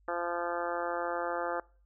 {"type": "harmonic tone", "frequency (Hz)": 172.8, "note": "F3", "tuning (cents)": -18, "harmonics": [2, 3, 4, 5, 6, 7, 8, 9, 10], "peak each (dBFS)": [-40, -36, -38, -39, -45, -39, -42, -43, -47], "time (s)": [0.08, 1.6], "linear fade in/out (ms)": 2, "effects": ["noise-tail reverb RT60 0.4 s tail -23 dB re dry", "added 50 Hz sine -62 dBFS peak until 1.85 s"]}